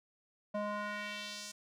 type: tone with band-pass filter sweep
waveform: square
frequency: 207.7 Hz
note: G#3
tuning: in tune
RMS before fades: -40 dBFS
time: 0.54-1.52 s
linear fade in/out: 10 ms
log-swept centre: 650 to 6900 Hz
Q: 1.5
effects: none